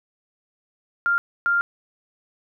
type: tone bursts at uneven times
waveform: sine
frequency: 1396.9 Hz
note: F6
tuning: in tune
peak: -17 dBFS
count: 2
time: 1.06-1.18 / 1.46-1.61 s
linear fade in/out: 0 ms
effects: none